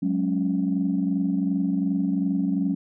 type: chord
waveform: sine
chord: F# suspended second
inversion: none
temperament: equal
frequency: 185 / 207.7 / 277.2 Hz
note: F#3 / G#3 / C#4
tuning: 0 / 0 / 0 cents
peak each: -24 / -27 / -24 dBFS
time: 0.02-2.75 s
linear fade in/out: 10 ms
effects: tanh soft clip ceiling -13 dBFS